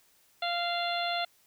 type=harmonic tone; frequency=694 Hz; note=F5; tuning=11 cents flat; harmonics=1 / 2 / 3 / 4 / 5 / 6; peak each=-31 / -37 / -39 / -39 / -36 / -39 dBFS; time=0.42-1.25 s; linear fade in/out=5 ms; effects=white hiss -65 dBFS RMS until 1.46 s